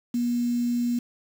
sine tone with quantisation, 240.5 Hz, B3, 46 cents flat, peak -22 dBFS, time 0.14-0.99 s, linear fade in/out 5 ms, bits 7, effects none

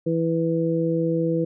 harmonic tone, 164.81 Hz, E3, in tune, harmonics 1 / 2 / 3, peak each -24 / -24 / -24 dBFS, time 0.06-1.45 s, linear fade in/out 10 ms, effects none

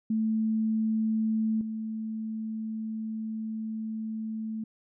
sine tone with level steps, 220 Hz, A3, in tune, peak -24 / -31 dBFS, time 0.1-4.64 s, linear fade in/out 5 ms, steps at 1.61 s, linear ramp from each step 2 ms, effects none

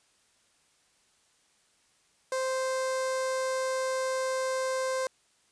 sawtooth tone with notch filter, 522 Hz, C5, 4 cents flat, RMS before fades -30 dBFS, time 2.32-5.07 s, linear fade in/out 2 ms, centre 2900 Hz, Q 1.3, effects white hiss -67 dBFS RMS until 5.51 s + resampled to 22050 Hz

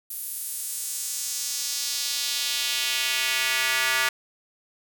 square tone with high-pass filter sweep, 130.5 Hz, C3, 4 cents flat, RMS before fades -27 dBFS, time 0.1-4.09 s, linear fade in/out 5 ms, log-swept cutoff 12000 to 1600 Hz, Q 1.5, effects none

